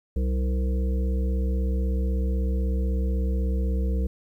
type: harmonic tone with a mistuned harmonic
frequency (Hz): 64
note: C2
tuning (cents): -38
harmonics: 1 / 3 / 5 / 7 / 8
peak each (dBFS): -22 / -32 / -39 / -37 / -42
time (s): 0.16-4.07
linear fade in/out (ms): 5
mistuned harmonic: 7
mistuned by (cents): +30
effects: 10-bit

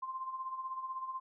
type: tone with tremolo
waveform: sine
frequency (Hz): 1046.5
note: C6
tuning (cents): 0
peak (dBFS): -35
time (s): 0.02-1.2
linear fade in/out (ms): 10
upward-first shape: sine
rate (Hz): 16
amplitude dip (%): 60
effects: none

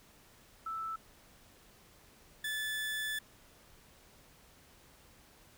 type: tone pair in turn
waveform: sine / 30% pulse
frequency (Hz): 1318.5 / 1737.8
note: E6 / A6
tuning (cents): 0 / -22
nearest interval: perfect fourth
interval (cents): 478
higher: second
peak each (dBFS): -36 / -32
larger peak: second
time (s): 0.66-0.96 / 2.44-3.19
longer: second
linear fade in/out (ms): 5
effects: pink hiss -61 dBFS RMS until 5.57 s

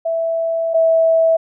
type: tone pair in turn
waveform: sine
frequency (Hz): 659.3 / 653.2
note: E5 / E5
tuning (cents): 0 / -16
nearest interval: unison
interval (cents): 16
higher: first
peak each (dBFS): -16 / -10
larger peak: second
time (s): 0.05-0.74 / 0.74-1.37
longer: first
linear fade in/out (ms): 10
effects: none

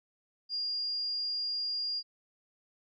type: tone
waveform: sine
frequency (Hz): 4821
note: D8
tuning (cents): +45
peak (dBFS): -31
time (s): 0.49-2.03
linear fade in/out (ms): 50
effects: none

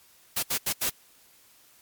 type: noise bursts at uneven times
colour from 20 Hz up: white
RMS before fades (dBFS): -27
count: 4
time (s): 0.36-0.43 / 0.5-0.58 / 0.66-0.73 / 0.81-0.9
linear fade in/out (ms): 10
effects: white hiss -58 dBFS RMS until 1.81 s + MP3 96 kbps

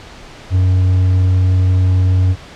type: tone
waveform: triangle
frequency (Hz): 92.5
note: F#2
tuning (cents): 0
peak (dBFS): -7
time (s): 0.5-2.36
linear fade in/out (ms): 50
effects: pink hiss -36 dBFS RMS until 2.55 s + low-pass 5000 Hz 12 dB/octave

